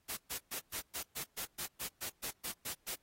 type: noise bursts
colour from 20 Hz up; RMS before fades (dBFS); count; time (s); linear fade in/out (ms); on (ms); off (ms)
white; -40; 14; 0.08-2.956; 20; 94; 120
effects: pink hiss -75 dBFS RMS until 3.02 s + AAC 48 kbps